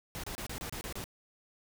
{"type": "noise bursts", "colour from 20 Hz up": "pink", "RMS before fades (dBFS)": -40, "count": 8, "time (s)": [0.15, 1.041], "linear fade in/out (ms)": 0, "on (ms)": 86, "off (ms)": 29, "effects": []}